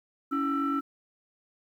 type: tone cluster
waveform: sine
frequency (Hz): 280.1 / 328.5 / 1331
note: C#4 / E4 / E6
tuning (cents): +18 / -6 / +16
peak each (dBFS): -27 / -34 / -28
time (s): 0.31-0.81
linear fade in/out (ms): 20
effects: tanh soft clip ceiling -20 dBFS + 10-bit